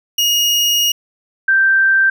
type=tone pair in turn; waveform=30% pulse / sine; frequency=2869 / 1567 Hz; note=F7 / G6; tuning=+46 / -1 cents; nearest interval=minor seventh; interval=1047 cents; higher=first; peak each=-9 dBFS; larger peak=neither; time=0.18-0.92 / 1.48-2.1 s; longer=first; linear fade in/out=5 ms; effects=none